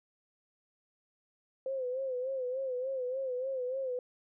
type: tone with vibrato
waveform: sine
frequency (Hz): 517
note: C5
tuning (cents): -21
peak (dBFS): -32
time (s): 1.66-3.99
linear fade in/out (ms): 2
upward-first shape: sine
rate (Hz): 3.4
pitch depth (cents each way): 76
effects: none